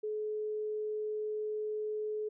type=tone; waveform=sine; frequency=426.9 Hz; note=G#4; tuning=48 cents sharp; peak=-33 dBFS; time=0.03-2.29 s; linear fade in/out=10 ms; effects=none